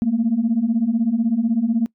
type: beating tone pair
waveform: sine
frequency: 218.2 / 234.2 Hz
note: A3 / A#3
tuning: -14 / +8 cents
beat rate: 16 Hz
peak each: -20 / -17 dBFS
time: 0.02-1.86 s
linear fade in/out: 0 ms
effects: noise-tail reverb RT60 0.1 s tail -23 dB re dry + tanh soft clip ceiling -10 dBFS